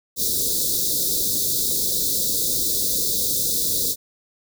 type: band-stop noise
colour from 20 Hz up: white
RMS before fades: -22 dBFS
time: 0.16-3.96 s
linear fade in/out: 50 ms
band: 550 to 3600 Hz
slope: 96 dB/octave
effects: none